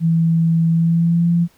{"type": "tone with pitch glide", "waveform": "sine", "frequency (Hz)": [164.81, 170.82], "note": ["E3", "F3"], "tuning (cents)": [0, -38], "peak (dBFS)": -12, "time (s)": [0, 1.48], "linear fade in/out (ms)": 50, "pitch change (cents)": 62, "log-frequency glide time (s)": [0.7, 1.3], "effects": ["pink hiss -55 dBFS RMS until 1.57 s"]}